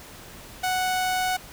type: tone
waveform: sawtooth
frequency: 740 Hz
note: F#5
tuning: in tune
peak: -19 dBFS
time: 0.63-1.37 s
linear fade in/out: 10 ms
effects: pink hiss -44 dBFS RMS until 1.52 s